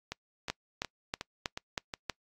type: two click trains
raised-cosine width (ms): 0.2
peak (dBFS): -14 / -19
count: 6 / 6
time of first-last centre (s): 0.5-2.097 / 0.12-1.938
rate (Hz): 3.13 / 2.75
effects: noise-tail reverb RT60 0.1 s tail -25 dB re dry + AAC 64 kbps